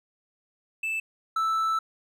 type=tone pair in turn; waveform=triangle; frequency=2637 / 1318.5 Hz; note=E7 / E6; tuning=0 / 0 cents; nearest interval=octave; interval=1200 cents; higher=first; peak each=-25 / -21 dBFS; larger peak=second; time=0.83-1 / 1.36-1.79 s; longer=second; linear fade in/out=5 ms; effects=none